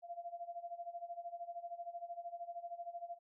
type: tone with tremolo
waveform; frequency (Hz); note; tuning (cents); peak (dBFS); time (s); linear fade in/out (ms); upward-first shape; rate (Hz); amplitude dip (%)
sine; 690; F5; -21; -40; 0.02-3.19; 50; sine; 13; 85
effects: none